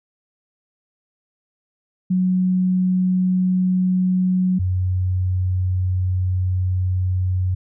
sine tone pair in turn, 184.1 / 92.05 Hz, F#3 / F#2, -8 / -8 cents, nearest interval octave, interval 1200 cents, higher first, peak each -15 / -17 dBFS, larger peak first, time 2.1-4.59 / 4.59-7.55 s, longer second, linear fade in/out 10 ms, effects none

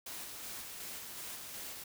white noise with tremolo, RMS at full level -44 dBFS, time 0.06-1.84 s, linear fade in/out 5 ms, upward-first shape square, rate 2.7 Hz, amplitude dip 25%, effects none

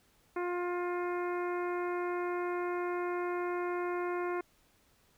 harmonic tone, 353.7 Hz, F4, 22 cents sharp, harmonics 1 / 2 / 3 / 4 / 5 / 6 / 7, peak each -33 / -41 / -40 / -44 / -49 / -48 / -53 dBFS, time 0.36-4.41 s, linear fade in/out 5 ms, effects pink hiss -68 dBFS RMS until 5.17 s

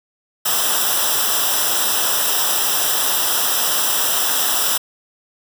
white noise with comb filter, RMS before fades -18 dBFS, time 0.45-4.78 s, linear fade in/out 10 ms, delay 0.45 ms, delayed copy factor -0.85, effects none

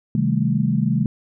sine chord, A half-diminished seventh, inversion first, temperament just, 132 / 158.4 / 198 / 220 Hz, C3 / Eb3 / G3 / A3, +16 / +31 / +18 / 0 cents, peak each -22 dBFS, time 0.15-1.06 s, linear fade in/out 2 ms, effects none

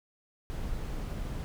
brown noise, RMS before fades -35 dBFS, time 0.5-1.44 s, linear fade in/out 0 ms, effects none

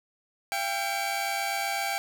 sawtooth tone cluster, 684 / 791 / 2285 Hz, F5 / G5 / D7, -36 / +15 / -48 cents, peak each -31 / -26 / -30 dBFS, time 0.52-1.98 s, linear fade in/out 0 ms, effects none

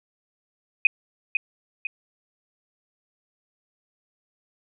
sine tone with echo, 2499 Hz, D#7, 7 cents sharp, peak -11 dBFS, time 0.85-0.87 s, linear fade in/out 2 ms, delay 500 ms, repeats 2, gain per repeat -7 dB, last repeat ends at 1.87 s, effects none

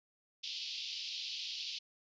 white band-pass noise, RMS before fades -42 dBFS, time 0.43-1.79 s, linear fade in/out 10 ms, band 2700 to 5100 Hz, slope 48 dB/octave, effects resampled to 16000 Hz

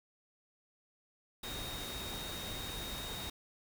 sine tone in noise, 3729 Hz, A#7, in tune, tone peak -44 dBFS, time 1.43-3.3 s, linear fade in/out 5 ms, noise pink, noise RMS -43 dBFS, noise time 1.43-3.3 s, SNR -4 dB, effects none

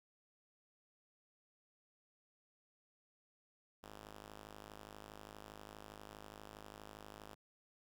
5% pulse ring-modulated tone, 104.8 Hz, G#2, 16 cents sharp, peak -38 dBFS, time 3.83-7.35 s, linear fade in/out 5 ms, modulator 131 Hz, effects none

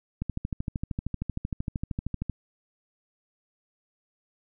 click train, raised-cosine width 5 ms, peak -17 dBFS, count 28, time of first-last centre 0.22-2.297 s, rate 13 Hz, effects none

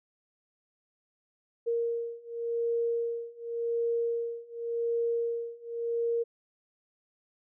sine beating tone pair, 466.2 / 467.09 Hz, A#4 / A#4, 0 / +3 cents, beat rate 0.89 Hz, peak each -32 / -31 dBFS, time 1.66-6.24 s, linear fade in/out 20 ms, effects none

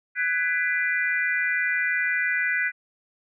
sine chord, G# half-diminished seventh, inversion third, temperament just, 1495.1 / 1661.2 / 1993.5 / 2392 Hz, F#6 / G#6 / B6 / D7, +18 / 0 / +16 / +31 cents, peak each -26 / -30 / -25 / -31 dBFS, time 0.15-2.72 s, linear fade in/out 50 ms, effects none

